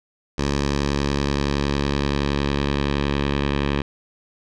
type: tone with low-pass filter sweep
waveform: 10% pulse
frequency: 70.7 Hz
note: C#2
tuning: 35 cents sharp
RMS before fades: -22 dBFS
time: 0.38-3.82 s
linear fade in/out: 5 ms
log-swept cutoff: 5700 to 3200 Hz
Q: 1.6
effects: none